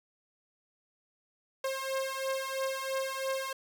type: beating tone pair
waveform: sawtooth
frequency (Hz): 532 / 535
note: C5 / C5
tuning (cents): +29 / +38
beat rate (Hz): 3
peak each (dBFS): -31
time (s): 1.64-3.53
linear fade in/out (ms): 5
effects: none